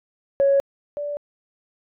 sine tone pair in turn, 554.4 / 582.6 Hz, C#5 / D5, 0 / -14 cents, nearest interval minor second, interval 86 cents, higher second, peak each -13 / -25 dBFS, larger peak first, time 0.4-0.6 / 0.97-1.17 s, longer neither, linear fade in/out 0 ms, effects tanh soft clip ceiling -10 dBFS

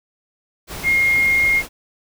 sine tone in noise, 2137 Hz, C7, 36 cents sharp, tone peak -13 dBFS, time 0.83-1.63 s, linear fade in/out 50 ms, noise pink, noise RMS -31 dBFS, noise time 0.67-1.69 s, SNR +15 dB, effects none

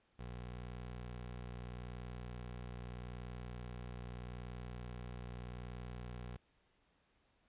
20% pulse tone, 60.8 Hz, B1, 26 cents flat, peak -40 dBFS, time 0.19-6.37 s, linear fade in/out 5 ms, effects pink hiss -75 dBFS RMS until 7.48 s + resampled to 8000 Hz

